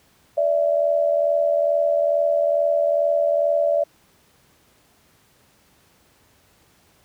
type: tone pair together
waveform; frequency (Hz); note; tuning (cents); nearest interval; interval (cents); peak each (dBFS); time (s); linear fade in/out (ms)
sine; 581.7 / 664; D5 / E5; -17 / +12; major second; 229; -18 / -21; 0.37-3.84; 10
effects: pink hiss -58 dBFS RMS until 7.04 s + high-pass 60 Hz 12 dB/octave